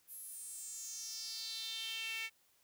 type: tone with high-pass filter sweep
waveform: sawtooth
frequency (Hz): 448.1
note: A4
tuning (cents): +32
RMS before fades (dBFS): -44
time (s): 0.07-2.3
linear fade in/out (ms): 50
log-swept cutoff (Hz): 12000 to 2300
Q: 4.8
effects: white hiss -72 dBFS RMS until 2.63 s